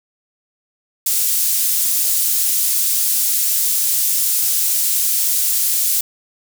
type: high-pass noise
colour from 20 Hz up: pink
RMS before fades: -17 dBFS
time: 1.06-6.01 s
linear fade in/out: 5 ms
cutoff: 8600 Hz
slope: 12 dB/octave
effects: none